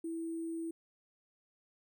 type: tone with sample-and-hold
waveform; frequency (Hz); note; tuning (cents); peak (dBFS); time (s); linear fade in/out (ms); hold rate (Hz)
sine; 329.6; E4; 0; -36; 0.04-0.71; 5; 8820
effects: none